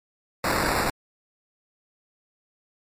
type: noise with sample-and-hold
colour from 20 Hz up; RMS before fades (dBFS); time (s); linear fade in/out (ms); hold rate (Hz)
white; -24; 0.44-0.9; 2; 3150
effects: MP3 64 kbps